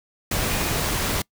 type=tone in noise; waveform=sine; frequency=2454 Hz; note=D#7; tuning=25 cents flat; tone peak=-35 dBFS; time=0.51-0.72 s; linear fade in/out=5 ms; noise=pink; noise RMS=-24 dBFS; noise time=0.31-1.22 s; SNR=-14 dB; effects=noise-tail reverb RT60 0.1 s tail -24 dB re dry